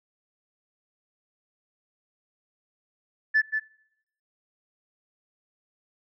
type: tone with echo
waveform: sine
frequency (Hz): 1745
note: A6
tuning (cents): -15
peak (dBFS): -16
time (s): 3.34-3.42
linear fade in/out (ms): 20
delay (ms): 180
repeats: 1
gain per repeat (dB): -7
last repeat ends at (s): 3.6
effects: noise-tail reverb RT60 0.7 s tail -19 dB re dry + tanh soft clip ceiling -14 dBFS